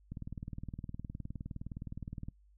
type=click train; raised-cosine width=5 ms; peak=-29 dBFS; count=43; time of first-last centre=0.12-2.285 s; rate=19.4 Hz; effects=noise-tail reverb RT60 0.1 s tail -22 dB re dry + added 50 Hz sine -61 dBFS peak until 2.57 s

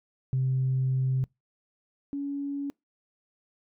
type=tone pair in turn; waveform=sine; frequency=130.81 / 282 Hz; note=C3 / C#4; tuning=0 / +30 cents; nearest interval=octave + minor second; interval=1330 cents; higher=second; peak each=-22 / -29 dBFS; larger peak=first; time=0.33-1.24 / 2.13-2.7 s; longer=first; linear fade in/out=0 ms; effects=noise-tail reverb RT60 0.2 s tail -26 dB re dry + tanh soft clip ceiling -19 dBFS

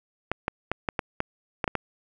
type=clicks; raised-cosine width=0.5 ms; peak=-10 dBFS; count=9; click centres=0.316 / 0.481 / 0.716 / 0.888 / 0.992 / 1.204 / 1.642 / 1.678 / 1.753 s; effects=none

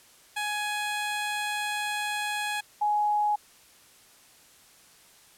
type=tone pair in turn; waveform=15% pulse / sine; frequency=836 / 836 Hz; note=G#5 / G#5; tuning=+11 / +11 cents; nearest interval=unison; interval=0 cents; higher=neither; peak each=-22 / -22 dBFS; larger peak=neither; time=0.36-2.61 / 2.81-3.36 s; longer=first; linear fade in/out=10 ms; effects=white hiss -56 dBFS RMS until 5.37 s + low-pass 12000 Hz 12 dB/octave

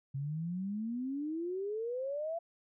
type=exponential sweep; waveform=sine; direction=up; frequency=133.8 to 685 Hz; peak=-34 dBFS; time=0.14-2.39 s; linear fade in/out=10 ms; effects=none

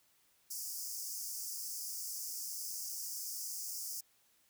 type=high-pass noise; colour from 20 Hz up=pink; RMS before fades=-42 dBFS; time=0.5-4.01 s; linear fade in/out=10 ms; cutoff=4900 Hz; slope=96 dB/octave; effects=white hiss -71 dBFS RMS until 4.49 s

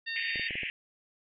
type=harmonic tone; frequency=915 Hz; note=A#5; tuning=32 cents flat; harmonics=2 / 3 / 4 / 5; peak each=-35 / -39 / -41 / -43 dBFS; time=0.06-0.49 s; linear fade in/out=20 ms
type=band-pass noise; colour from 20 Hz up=pink; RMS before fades=-36 dBFS; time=0.16-0.7 s; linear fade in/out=0 ms; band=1800 to 3000 Hz; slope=96 dB/octave
type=clicks; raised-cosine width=2 ms; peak=-29 dBFS; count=5; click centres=0.358 / 0.396 / 0.508 / 0.555 / 0.633 s
effects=none

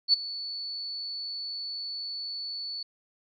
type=tone with ADSR envelope; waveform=sine; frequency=4452 Hz; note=C#8; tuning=7 cents sharp; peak=-15 dBFS; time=0.08-2.83 s; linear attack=54 ms; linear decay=12 ms; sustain=-18 dB; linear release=4 ms; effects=none

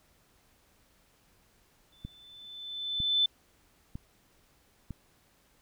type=tone with exponential growth; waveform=sine; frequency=3520 Hz; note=A7; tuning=in tune; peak=-21 dBFS; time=1.92-3.26 s; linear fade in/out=5 ms; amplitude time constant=290 ms
type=click train; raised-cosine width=5 ms; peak=-26 dBFS; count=4; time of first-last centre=2.05-4.907 s; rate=1.05 Hz
effects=pink hiss -66 dBFS RMS until 5.61 s

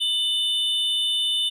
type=tone pair together; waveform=triangle; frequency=2980 / 3583 Hz; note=F#7 / A7; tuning=+12 / +31 cents; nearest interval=minor third; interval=319 cents; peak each=-22 dBFS; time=0-1.5 s; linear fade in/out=20 ms; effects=none

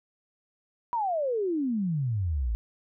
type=exponential sweep; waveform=sine; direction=down; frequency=985 to 52.5 Hz; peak=-25 dBFS; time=0.93-2.55 s; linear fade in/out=0 ms; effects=none

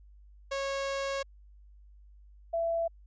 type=tone pair in turn; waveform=sawtooth / sine; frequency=549 / 668.3 Hz; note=C#5 / E5; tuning=-17 / +24 cents; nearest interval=minor third; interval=341 cents; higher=second; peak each=-27 dBFS; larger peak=neither; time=0.51-1.23 / 2.53-2.88 s; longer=first; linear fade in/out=10 ms; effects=added 50 Hz sine -52 dBFS peak until 3.06 s + resampled to 16000 Hz

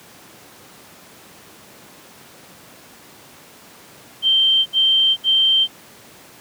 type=tone bursts; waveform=sine; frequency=3136 Hz; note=G7; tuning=in tune; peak=-12 dBFS; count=3; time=4.22-5.676 s; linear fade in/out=50 ms; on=440 ms; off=68 ms; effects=pink hiss -44 dBFS RMS until 6.4 s + high-pass 150 Hz 12 dB/octave

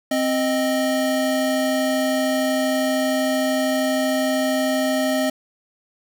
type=tone pair together; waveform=square; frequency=262 / 622.3 Hz; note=C4 / D#5; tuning=+2 / 0 cents; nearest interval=octave + minor third; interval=1498 cents; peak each=-22 dBFS; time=0.11-5.3 s; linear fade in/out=5 ms; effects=none

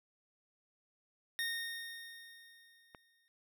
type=tone with exponential decay; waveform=25% pulse; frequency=1847 Hz; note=A#6; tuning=16 cents flat; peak=-30 dBFS; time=1.39-3.28 s; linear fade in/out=0 ms; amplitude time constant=410 ms
type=click; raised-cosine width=0.5 ms; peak=-34 dBFS; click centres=2.948 s
effects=none

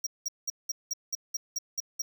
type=tone bursts; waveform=square; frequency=5660 Hz; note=F8; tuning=22 cents sharp; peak=-29 dBFS; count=10; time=0.04-2.02 s; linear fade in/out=5 ms; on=27 ms; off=190 ms; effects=11-bit

